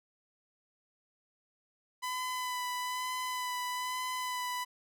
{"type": "tone with vibrato", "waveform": "sawtooth", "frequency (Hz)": 1002, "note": "B5", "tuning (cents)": 25, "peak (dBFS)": -30, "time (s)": [2.02, 4.65], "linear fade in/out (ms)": 20, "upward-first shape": "sine", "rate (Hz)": 1.1, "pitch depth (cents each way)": 17, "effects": []}